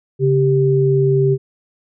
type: tone pair together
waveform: sine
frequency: 138.45 / 391.6 Hz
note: C#3 / G4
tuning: -2 / -2 cents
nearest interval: octave + tritone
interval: 1800 cents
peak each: -14 dBFS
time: 0.19-1.38 s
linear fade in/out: 50 ms
effects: none